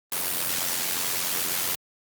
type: noise with amplitude modulation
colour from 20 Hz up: white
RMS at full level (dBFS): -24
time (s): 0.12-1.75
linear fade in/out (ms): 2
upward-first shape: sine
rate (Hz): 88.8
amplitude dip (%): 70
effects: high-pass 100 Hz 12 dB/octave + Opus 32 kbps